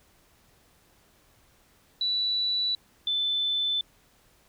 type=tone pair in turn; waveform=sine; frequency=3951 / 3520 Hz; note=B7 / A7; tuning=0 / 0 cents; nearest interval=major second; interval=200 cents; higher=first; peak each=-24 dBFS; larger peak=neither; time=2.01-2.75 / 3.07-3.81 s; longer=neither; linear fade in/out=2 ms; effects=pink hiss -62 dBFS RMS until 4.48 s